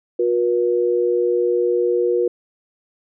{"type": "tone pair together", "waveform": "sine", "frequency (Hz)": [360, 479.9], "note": ["F#4", "B4"], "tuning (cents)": [-47, -50], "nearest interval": "perfect fourth", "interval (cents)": 497, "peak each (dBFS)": -18, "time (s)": [0.19, 2.28], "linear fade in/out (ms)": 5, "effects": []}